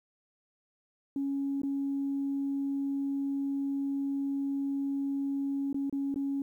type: tone with dropouts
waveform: sine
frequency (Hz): 277.2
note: C#4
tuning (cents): 0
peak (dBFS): -28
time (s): 1.16-6.42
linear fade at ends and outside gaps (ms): 2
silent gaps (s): 1.618-1.633 / 5.729-5.744 / 5.897-5.926 / 6.143-6.159
effects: tanh soft clip ceiling -24 dBFS + 11-bit